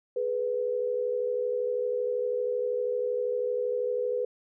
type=tone pair together; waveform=sine; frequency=421.2 / 493.9 Hz; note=G#4 / B4; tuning=+24 / 0 cents; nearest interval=minor third; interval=276 cents; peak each=-32 / -27 dBFS; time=0.16-4.25 s; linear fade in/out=5 ms; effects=none